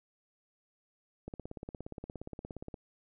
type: click train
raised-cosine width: 2 ms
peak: -28 dBFS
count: 26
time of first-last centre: 1.28-2.742 s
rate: 17.1 Hz
effects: none